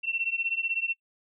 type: beating tone pair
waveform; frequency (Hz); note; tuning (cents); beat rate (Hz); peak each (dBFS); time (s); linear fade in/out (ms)
sine; 2701 / 2717; E7 / F7; +42 / -48; 16; -30; 0.03-0.94; 20
effects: noise-tail reverb RT60 0.1 s tail -20 dB re dry